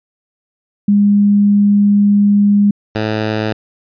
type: tone pair in turn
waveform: sine / 10% pulse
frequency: 203.8 / 108.49 Hz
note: G#3 / A2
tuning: -32 / -24 cents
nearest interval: major seventh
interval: 1092 cents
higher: first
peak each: -7 dBFS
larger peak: neither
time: 0.88-2.71 / 2.95-3.53 s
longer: first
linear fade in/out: 5 ms
effects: resampled to 11025 Hz